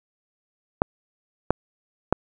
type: clicks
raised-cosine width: 1 ms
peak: -3 dBFS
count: 3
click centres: 0.819 / 1.506 / 2.126 s
effects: none